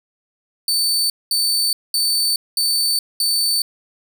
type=tone bursts; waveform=sawtooth; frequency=4540 Hz; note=C#8; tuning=41 cents sharp; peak=-13 dBFS; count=5; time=0.68-3.62 s; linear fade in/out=2 ms; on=420 ms; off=210 ms; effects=8-bit